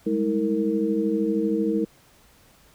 sine tone cluster, 197.6 / 210.5 / 321.2 / 460 Hz, G3 / G#3 / E4 / A#4, +14 / +24 / -45 / -23 cents, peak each -31 / -26 / -24 / -26 dBFS, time 0.06-1.85 s, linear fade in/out 10 ms, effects pink hiss -56 dBFS RMS until 2.74 s

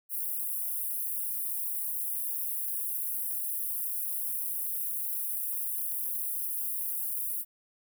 white high-pass noise, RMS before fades -33 dBFS, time 0.09-7.45 s, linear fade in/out 50 ms, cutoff 10000 Hz, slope 48 dB/octave, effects none

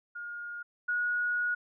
sine tone pair in turn, 1424 / 1452.2 Hz, F6 / F#6, +33 / -33 cents, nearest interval unison, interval 34 cents, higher second, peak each -37 / -27 dBFS, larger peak second, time 0.15-0.63 / 0.88-1.55 s, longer second, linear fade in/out 10 ms, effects none

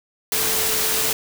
sine tone in noise, 439.4 Hz, A4, 2 cents flat, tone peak -31 dBFS, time 0.32-1.13 s, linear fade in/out 2 ms, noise white, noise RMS -21 dBFS, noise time 0.32-1.13 s, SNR -13 dB, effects none

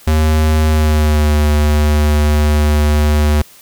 square tone with pitch glide, 77.78 to 74.87 Hz, D#2 to D2, 0 to +34 cents, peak -10 dBFS, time 0.07-3.42 s, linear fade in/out 5 ms, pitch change -66 cents, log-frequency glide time 0.68-1.33 s, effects white hiss -42 dBFS RMS until 3.61 s

